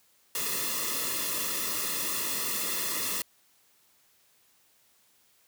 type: noise with comb filter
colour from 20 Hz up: white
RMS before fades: -31 dBFS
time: 0.35-3.22 s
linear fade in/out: 2 ms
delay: 1.3 ms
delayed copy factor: -1
effects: white hiss -65 dBFS RMS until 5.47 s + high-pass 60 Hz 12 dB/octave